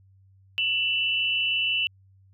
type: tone pair together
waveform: sine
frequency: 2681 / 2955 Hz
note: E7 / F#7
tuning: +29 / -3 cents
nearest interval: major second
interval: 168 cents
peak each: -25 / -25 dBFS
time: 0.58-1.87 s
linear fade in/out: 0 ms
effects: added 96 Hz sine -54 dBFS peak until 2.33 s